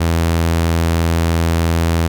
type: tone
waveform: sawtooth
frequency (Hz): 83.1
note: E2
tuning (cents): +15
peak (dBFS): -9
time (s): 0-2.08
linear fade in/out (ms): 10
effects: none